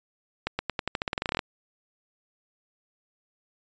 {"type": "accelerating click train", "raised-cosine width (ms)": 0.3, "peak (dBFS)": -11, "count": 17, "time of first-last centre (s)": [0.47, 1.392], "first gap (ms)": 120, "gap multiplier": 0.89, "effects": ["resampled to 16000 Hz"]}